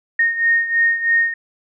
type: beating tone pair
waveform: sine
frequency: 1848 / 1851.1 Hz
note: A#6 / A#6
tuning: -16 / -13 cents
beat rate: 3.1 Hz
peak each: -15 / -20 dBFS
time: 0.19-1.34 s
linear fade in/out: 5 ms
effects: none